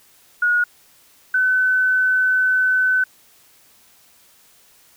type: tone pair in turn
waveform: sine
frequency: 1448 / 1512.5 Hz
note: F#6 / F#6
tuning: -38 / +38 cents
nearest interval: minor second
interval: 76 cents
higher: second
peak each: -14 dBFS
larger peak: neither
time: 0.42-0.64 / 1.34-3.04 s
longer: second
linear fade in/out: 5 ms
effects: white hiss -53 dBFS RMS until 4.96 s